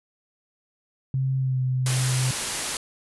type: tone with pitch glide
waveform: sine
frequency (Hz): 132.7 to 128.55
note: C3 to C3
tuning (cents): +25 to -30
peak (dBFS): -21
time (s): 1.14-2.31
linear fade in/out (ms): 2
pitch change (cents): -55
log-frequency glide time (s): 1.37-1.61
type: low-pass noise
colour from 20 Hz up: white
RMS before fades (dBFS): -30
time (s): 1.86-2.77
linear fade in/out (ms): 2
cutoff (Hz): 11000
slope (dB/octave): 96
effects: none